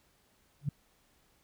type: tone with exponential growth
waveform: sine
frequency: 143.4 Hz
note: D3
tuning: 41 cents flat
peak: -24 dBFS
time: 0.61-0.69 s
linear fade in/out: 5 ms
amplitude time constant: 16 ms
effects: pink hiss -69 dBFS RMS until 1.43 s